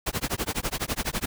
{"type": "noise with tremolo", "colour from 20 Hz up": "pink", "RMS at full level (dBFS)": -26, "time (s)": [0.06, 1.26], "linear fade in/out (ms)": 10, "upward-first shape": "sine", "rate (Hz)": 12, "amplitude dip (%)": 100, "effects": []}